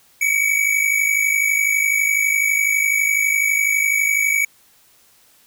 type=tone pair together; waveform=square; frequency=2243 / 2295 Hz; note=C#7 / D7; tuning=+20 / -40 cents; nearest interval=unison; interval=40 cents; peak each=-19 dBFS; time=0.21-4.45 s; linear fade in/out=5 ms; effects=white hiss -54 dBFS RMS until 5.46 s